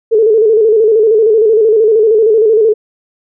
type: tone with vibrato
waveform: sine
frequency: 437.4 Hz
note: A4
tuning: 10 cents flat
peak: -5 dBFS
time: 0.11-2.74 s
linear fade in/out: 20 ms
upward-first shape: square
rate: 13 Hz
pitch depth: 64 cents each way
effects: none